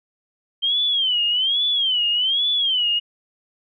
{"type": "tone with vibrato", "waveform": "sine", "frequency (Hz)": 3136, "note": "G7", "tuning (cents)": 0, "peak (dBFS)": -17, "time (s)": [0.62, 3], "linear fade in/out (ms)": 20, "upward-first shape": "sine", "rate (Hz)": 1.2, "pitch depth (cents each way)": 170, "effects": []}